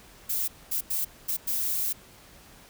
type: noise bursts at uneven times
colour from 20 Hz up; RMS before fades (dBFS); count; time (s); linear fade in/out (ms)
violet; -28; 5; 0.29-0.48 / 0.71-0.81 / 0.9-1.05 / 1.28-1.37 / 1.47-1.93; 10
effects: pink hiss -52 dBFS RMS until 2.69 s